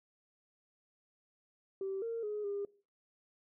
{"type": "tone with pitch steps", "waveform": "sine", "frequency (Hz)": [387, 459.8, 419.6, 403.5], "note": ["G4", "A#4", "G#4", "G#4"], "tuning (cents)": [-22, -24, 18, -50], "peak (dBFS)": -34, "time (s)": [1.81, 2.65], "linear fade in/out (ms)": 2, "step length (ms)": 210, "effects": ["noise-tail reverb RT60 0.4 s tail -22 dB re dry", "tanh soft clip ceiling -30 dBFS"]}